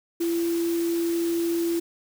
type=tone in noise; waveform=sine; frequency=338 Hz; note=E4; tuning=43 cents sharp; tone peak=-22 dBFS; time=0.2-1.8 s; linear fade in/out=10 ms; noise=white; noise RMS=-38 dBFS; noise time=0.2-1.8 s; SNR=+13 dB; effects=none